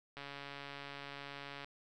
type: click train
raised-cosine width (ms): 0.3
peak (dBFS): -30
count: 209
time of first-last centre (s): 0.17-1.645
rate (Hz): 141
effects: none